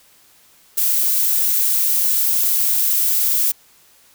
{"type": "noise", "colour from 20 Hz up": "violet", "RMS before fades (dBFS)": -17, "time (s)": [0.77, 3.52], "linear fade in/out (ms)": 10, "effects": ["white hiss -52 dBFS RMS until 4.14 s"]}